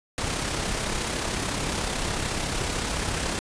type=noise with amplitude modulation; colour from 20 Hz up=pink; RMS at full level=-26 dBFS; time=0.18-3.39 s; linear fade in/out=0 ms; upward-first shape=sine; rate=33.8 Hz; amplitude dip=40%; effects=resampled to 22050 Hz